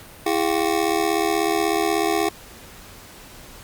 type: ring-modulated tone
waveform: 25% pulse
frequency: 370 Hz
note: F#4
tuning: in tune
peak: -12 dBFS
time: 0.26-2.29 s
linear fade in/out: 5 ms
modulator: 38.2 Hz
effects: pink hiss -43 dBFS RMS until 3.63 s + Opus 48 kbps